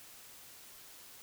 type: silence
effects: white hiss -54 dBFS RMS until 1.22 s